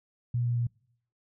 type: tone with pitch steps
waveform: sine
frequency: 120.8 / 119.97 / 119.14 Hz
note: B2 / B2 / A#2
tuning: -38 / -50 / +38 cents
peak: -25 dBFS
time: 0.34-0.67 s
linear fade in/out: 5 ms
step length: 110 ms
effects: noise-tail reverb RT60 0.7 s tail -26 dB re dry